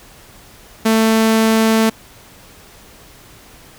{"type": "tone", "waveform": "sawtooth", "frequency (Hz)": 222.2, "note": "A3", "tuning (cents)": 17, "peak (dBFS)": -7, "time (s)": [0.85, 1.9], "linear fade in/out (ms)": 10, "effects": ["pink hiss -43 dBFS RMS until 3.78 s"]}